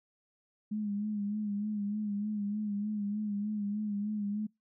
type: tone with vibrato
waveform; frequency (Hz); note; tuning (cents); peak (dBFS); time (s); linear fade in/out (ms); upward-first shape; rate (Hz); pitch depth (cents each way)
sine; 207.7; G#3; 0; -31; 0.71-4.47; 10; sine; 3.3; 50
effects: noise-tail reverb RT60 0.2 s tail -26 dB re dry